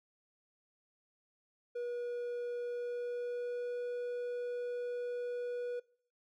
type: tone with pitch glide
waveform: triangle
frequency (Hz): 482.8 to 487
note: B4 to B4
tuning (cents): -39 to -24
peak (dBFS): -34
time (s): 1.75-5.8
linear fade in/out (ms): 10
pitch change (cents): +15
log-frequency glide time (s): 2.58-3.79
effects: noise-tail reverb RT60 0.5 s tail -21 dB re dry